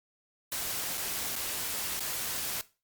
white noise with dropouts, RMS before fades -34 dBFS, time 0.52-2.61 s, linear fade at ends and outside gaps 0 ms, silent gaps 0.974-0.978 / 1.356-1.363 / 1.994-2.006 s, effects noise-tail reverb RT60 0.3 s tail -18 dB re dry + Opus 48 kbps

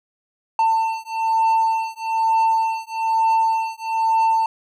triangle beating tone pair, 895 / 896.1 Hz, A5 / A5, +29 / +31 cents, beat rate 1.1 Hz, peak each -18 dBFS, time 0.59-4.46 s, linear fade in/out 2 ms, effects none

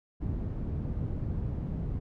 white low-pass noise, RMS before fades -33 dBFS, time 0.2-2 s, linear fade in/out 20 ms, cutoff 130 Hz, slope 12 dB/octave, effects none

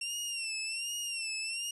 20% pulse tone with vibrato, 2734 Hz, F7, 37 cents flat, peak -29 dBFS, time 0.01-1.71 s, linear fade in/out 5 ms, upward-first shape sine, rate 1.3 Hz, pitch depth 83 cents each way, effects resampled to 32000 Hz + 11-bit

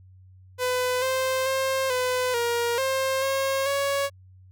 sawtooth tone with pitch steps, 502 / 522 / 531 / 504 / 472.5 / 531 / 540 / 558 Hz, B4 / C5 / C5 / B4 / A#4 / C5 / C#5 / C#5, +28 / -4 / +25 / +35 / +23 / +25 / -45 / +11 cents, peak -19 dBFS, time 0.58-4.1 s, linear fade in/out 50 ms, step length 440 ms, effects added 93 Hz sine -48 dBFS peak until 4.51 s

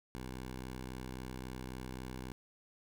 10% pulse tone, 63.7 Hz, C2, 46 cents flat, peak -34 dBFS, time 0.15-2.32 s, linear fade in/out 0 ms, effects none

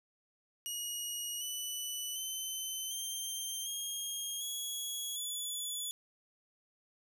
15% pulse tone with pitch steps, 2892 / 2977 / 3064 / 3154 / 3246 / 3341 / 3439 Hz, F#7 / F#7 / G7 / G7 / G#7 / G#7 / A7, -40 / +10 / -40 / +10 / -40 / +10 / -40 cents, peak -30 dBFS, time 0.66-5.91 s, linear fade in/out 0 ms, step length 750 ms, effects none

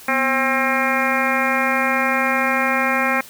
harmonic tone with a mistuned harmonic, 266.9 Hz, C4, 35 cents sharp, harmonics 1 / 2 / 3 / 4 / 5 / 6 / 7 / 8 / 9, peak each -25 / -25 / -25 / -25 / -25 / -25 / -25 / -25 / -25 dBFS, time 0.08-3.21 s, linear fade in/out 5 ms, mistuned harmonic 1, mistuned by -130 cents, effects white hiss -41 dBFS RMS until 3.29 s

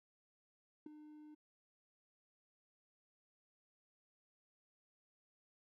triangle tone with ADSR envelope, 302.5 Hz, D#4, 49 cents flat, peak -40 dBFS, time 0.86-1.35 s, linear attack 4 ms, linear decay 9 ms, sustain -12 dB, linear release 11 ms, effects tanh soft clip ceiling -39 dBFS

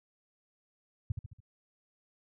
sine tone with echo, 102.8 Hz, G#2, 17 cents flat, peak -26 dBFS, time 1.1-1.12 s, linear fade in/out 5 ms, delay 71 ms, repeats 4, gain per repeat -6 dB, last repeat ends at 1.404 s, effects none

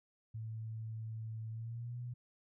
sine tone with pitch glide, 111.1 to 121.86 Hz, A2 to B2, +17 to -23 cents, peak -40 dBFS, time 0.34-2.14 s, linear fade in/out 10 ms, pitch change +160 cents, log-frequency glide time 1.5-1.98 s, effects none

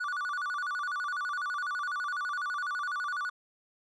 triangle tone with vibrato, 1307 Hz, E6, 15 cents flat, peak -29 dBFS, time 0-3.3 s, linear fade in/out 10 ms, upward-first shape square, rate 12 Hz, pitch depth 200 cents each way, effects resampled to 22050 Hz

